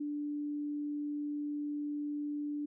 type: tone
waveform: sine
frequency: 293.5 Hz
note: D4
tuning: 1 cent flat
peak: -34 dBFS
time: 0-2.66 s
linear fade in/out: 10 ms
effects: none